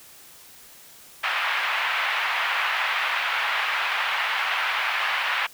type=band-pass noise; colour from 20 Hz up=white; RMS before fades=-25 dBFS; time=1.23-5.47 s; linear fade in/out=10 ms; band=820 to 2700 Hz; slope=24 dB/octave; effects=white hiss -48 dBFS RMS until 5.53 s